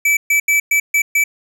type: tone bursts at uneven times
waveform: square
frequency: 2308 Hz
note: D7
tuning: 31 cents flat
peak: -12 dBFS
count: 6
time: 0.05-0.17 / 0.3-0.4 / 0.48-0.6 / 0.71-0.8 / 0.94-1.02 / 1.15-1.24 s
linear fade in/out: 5 ms
effects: none